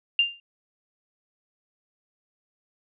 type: tone with exponential decay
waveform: sine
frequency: 2794 Hz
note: F7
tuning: in tune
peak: -14 dBFS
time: 0.19-0.4 s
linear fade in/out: 2 ms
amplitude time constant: 45 ms
effects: none